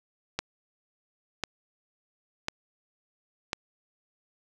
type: click train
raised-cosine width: 0.2 ms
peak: -11 dBFS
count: 4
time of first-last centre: 0.39-3.531 s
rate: 0.955 Hz
effects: none